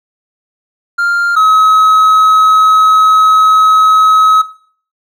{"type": "tone pair in turn", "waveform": "triangle", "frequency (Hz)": [1396.9, 1278.9], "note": ["F6", "D#6"], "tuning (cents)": [0, 47], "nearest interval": "major second", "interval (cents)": 153, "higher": "first", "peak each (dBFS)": [-8, -3], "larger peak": "second", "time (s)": [[0.98, 1.36], [1.36, 4.42]], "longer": "second", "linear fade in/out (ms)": 10, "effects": ["noise-tail reverb RT60 0.5 s tail -17 dB re dry"]}